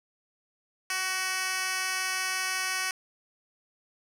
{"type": "tone with high-pass filter", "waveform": "10% pulse", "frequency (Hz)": 374.5, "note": "F#4", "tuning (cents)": 21, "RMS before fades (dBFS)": -30, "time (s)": [0.9, 2.91], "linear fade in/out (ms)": 2, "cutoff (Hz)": 1600, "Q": 0.53, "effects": ["low-pass 11000 Hz 12 dB/octave", "9-bit"]}